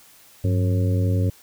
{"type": "harmonic tone with a mistuned harmonic", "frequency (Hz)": 90.7, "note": "F#2", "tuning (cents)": -34, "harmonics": [1, 2, 3, 4, 5, 6], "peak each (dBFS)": [-18, -29, -29, -36, -33, -34], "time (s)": [0.44, 1.3], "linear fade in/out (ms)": 5, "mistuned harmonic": 1, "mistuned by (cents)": 140, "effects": ["white hiss -51 dBFS RMS until 1.42 s"]}